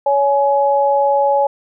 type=tone pair together; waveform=sine; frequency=561.3 / 841 Hz; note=C#5 / G#5; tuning=+22 / +22 cents; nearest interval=perfect fifth; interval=700 cents; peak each=-14 dBFS; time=0.06-1.47 s; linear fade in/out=5 ms; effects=none